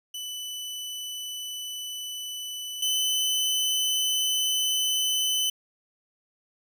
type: tone pair in turn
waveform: sawtooth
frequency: 2988 / 3024 Hz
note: F#7 / F#7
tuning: +16 / +37 cents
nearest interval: unison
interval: 21 cents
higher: second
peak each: -30 / -20 dBFS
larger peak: second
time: 0.14-2.82 / 2.82-5.5 s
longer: neither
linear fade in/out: 5 ms
effects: none